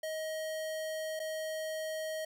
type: tone with dropouts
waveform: square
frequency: 630 Hz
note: D#5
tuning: 21 cents sharp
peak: -36 dBFS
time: 0.03-2.25 s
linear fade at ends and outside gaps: 5 ms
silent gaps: 1.194-1.199 s
effects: none